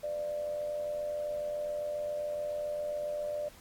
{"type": "tone with amplitude modulation", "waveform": "sine", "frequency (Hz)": 594, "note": "D5", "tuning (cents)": 20, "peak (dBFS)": -30, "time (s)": [0.03, 3.49], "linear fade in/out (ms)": 10, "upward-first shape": "sine", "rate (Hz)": 87.3, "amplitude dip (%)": 50, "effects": ["pink hiss -56 dBFS RMS until 3.6 s", "AAC 64 kbps"]}